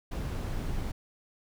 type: noise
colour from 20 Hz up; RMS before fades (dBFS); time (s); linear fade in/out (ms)
brown; -33; 0.11-0.92; 10
effects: none